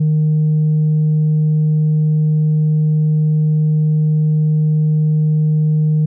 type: tone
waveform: sine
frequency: 153.9 Hz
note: D#3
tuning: 19 cents flat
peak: -9 dBFS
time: 0-6.06 s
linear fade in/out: 10 ms
effects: tanh soft clip ceiling -9 dBFS